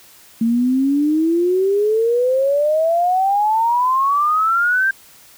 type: exponential sweep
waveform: sine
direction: up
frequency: 224.8 to 1595 Hz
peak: -13 dBFS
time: 0.41-4.91 s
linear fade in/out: 5 ms
effects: white hiss -46 dBFS RMS until 5.37 s